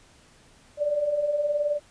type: beating tone pair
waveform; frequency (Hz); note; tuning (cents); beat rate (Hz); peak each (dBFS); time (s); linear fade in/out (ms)
sine; 571 / 590; D5 / D5; -49 / +8; 19; -31 / -23; 0.77-1.8; 50
effects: pink hiss -56 dBFS RMS until 1.9 s + resampled to 22050 Hz